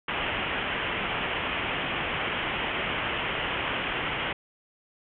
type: low-pass noise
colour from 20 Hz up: white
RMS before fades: -30 dBFS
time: 0.08-4.33 s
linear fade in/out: 5 ms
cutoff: 3200 Hz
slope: 96 dB/octave
effects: none